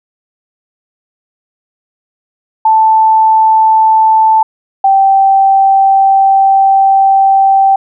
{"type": "tone pair in turn", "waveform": "sine", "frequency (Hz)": [880, 778.9], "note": ["A5", "G5"], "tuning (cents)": [0, -11], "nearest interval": "major second", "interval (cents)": 211, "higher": "first", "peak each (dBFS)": -4, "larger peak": "neither", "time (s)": [[2.65, 4.43], [4.84, 7.76]], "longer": "second", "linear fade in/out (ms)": 5, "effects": []}